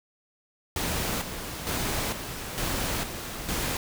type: noise with tremolo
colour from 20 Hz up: pink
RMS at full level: -29 dBFS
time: 0.76-3.77 s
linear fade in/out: 2 ms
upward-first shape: square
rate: 1.1 Hz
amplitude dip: 55%
effects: none